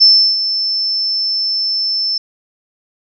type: tone with ADSR envelope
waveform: sine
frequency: 5300 Hz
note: E8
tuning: 9 cents sharp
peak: -3 dBFS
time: 0-2.18 s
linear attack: 22 ms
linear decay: 340 ms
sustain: -11 dB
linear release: 4 ms
effects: none